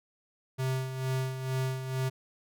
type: tone with tremolo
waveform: square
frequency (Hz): 130.9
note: C3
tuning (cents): +1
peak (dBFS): -28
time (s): 0.58-2.1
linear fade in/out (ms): 20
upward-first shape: sine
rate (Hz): 2.2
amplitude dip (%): 60
effects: none